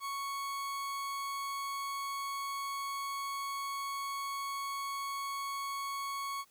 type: tone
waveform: 40% pulse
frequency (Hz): 1108.7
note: C#6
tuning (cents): 0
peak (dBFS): -35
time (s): 0-6.45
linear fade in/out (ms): 50
effects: white hiss -67 dBFS RMS until 6.5 s